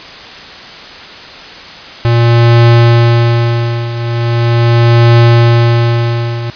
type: tone with tremolo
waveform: square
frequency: 117.7 Hz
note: A#2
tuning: 17 cents sharp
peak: -3 dBFS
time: 2.05-6.5 s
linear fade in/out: 0 ms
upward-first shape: triangle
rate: 0.4 Hz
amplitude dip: 80%
effects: white hiss -29 dBFS RMS until 6.55 s + resampled to 11025 Hz